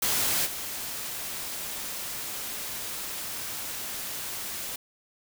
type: noise with level steps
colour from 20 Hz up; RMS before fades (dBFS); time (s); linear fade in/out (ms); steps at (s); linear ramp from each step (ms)
white; -26 / -35; 0.02-4.76; 5; 0.45; 20
effects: none